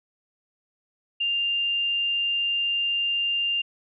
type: tone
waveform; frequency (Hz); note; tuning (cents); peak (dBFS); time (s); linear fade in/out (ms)
sine; 2796; F7; +1; -22; 1.2-3.62; 10
effects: none